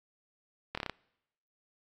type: slowing click train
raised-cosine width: 0.3 ms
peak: -18 dBFS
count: 6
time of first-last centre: 0.75-0.897 s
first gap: 25 ms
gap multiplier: 1.08
effects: noise-tail reverb RT60 0.9 s tail -26 dB re dry + AAC 64 kbps